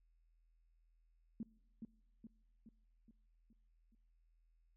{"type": "tone with echo", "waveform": "sine", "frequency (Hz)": 224.6, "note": "A3", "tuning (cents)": 36, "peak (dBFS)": -40, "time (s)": [1.4, 1.43], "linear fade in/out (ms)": 2, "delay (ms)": 420, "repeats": 6, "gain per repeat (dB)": -5, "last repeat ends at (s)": 3.95, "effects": ["noise-tail reverb RT60 0.9 s tail -23 dB re dry", "added 41 Hz sine -70 dBFS peak until 4.76 s"]}